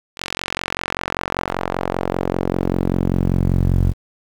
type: tone with band-pass filter sweep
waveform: sawtooth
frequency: 45.13 Hz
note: F#1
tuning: 42 cents flat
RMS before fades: -20 dBFS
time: 0.16-3.94 s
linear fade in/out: 50 ms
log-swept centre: 3600 to 95 Hz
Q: 0.92
effects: 7-bit